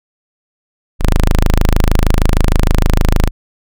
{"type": "tone", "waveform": "sawtooth", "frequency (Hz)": 26.47, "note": "G#0", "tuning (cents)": 34, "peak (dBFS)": -4, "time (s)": [0.99, 3.31], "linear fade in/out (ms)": 50, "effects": []}